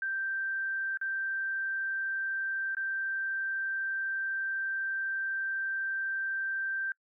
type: tone with dropouts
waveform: sine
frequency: 1568 Hz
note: G6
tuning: in tune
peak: -30 dBFS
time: 0.02-6.92 s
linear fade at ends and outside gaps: 2 ms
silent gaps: 0.973-1.013 / 2.749-2.768 s
effects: noise-tail reverb RT60 0.1 s tail -25 dB re dry